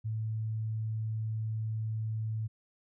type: tone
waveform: sine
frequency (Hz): 110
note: A2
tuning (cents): 0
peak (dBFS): -31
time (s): 0.04-2.48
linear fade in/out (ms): 20
effects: none